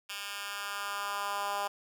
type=tone with high-pass filter sweep; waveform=10% pulse; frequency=202 Hz; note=G#3; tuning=48 cents flat; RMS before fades=-36 dBFS; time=0.09-1.68 s; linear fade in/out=10 ms; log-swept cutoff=2200 to 780 Hz; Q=1.8; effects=none